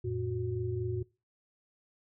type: tone cluster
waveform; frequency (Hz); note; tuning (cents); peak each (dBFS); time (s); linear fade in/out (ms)
sine; 89.2 / 113.6 / 365.9; F2 / A#2 / F#4; +37 / -44 / -19; -38 / -34 / -35; 0.04-1.03; 10
effects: noise-tail reverb RT60 0.3 s tail -23 dB re dry